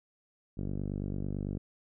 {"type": "tone with low-pass filter", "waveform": "5% pulse", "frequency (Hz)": 49, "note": "G1", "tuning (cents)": 0, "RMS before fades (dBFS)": -35, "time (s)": [0.57, 1.58], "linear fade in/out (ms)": 10, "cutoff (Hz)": 220, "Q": 0.79, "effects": []}